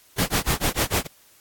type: noise with tremolo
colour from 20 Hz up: pink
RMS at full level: -20 dBFS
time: 0.18-1.07 s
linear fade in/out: 5 ms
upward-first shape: sine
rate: 6.7 Hz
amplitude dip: 100%
effects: white hiss -55 dBFS RMS until 1.4 s + AAC 64 kbps